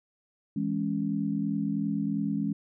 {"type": "chord", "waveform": "sine", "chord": "C# minor", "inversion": "first", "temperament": "equal", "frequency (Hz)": [164.81, 207.7, 277.2], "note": ["E3", "G#3", "C#4"], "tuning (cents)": [0, 0, 0], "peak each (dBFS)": [-33, -29, -31], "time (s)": [0.56, 2.53], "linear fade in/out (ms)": 5, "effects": []}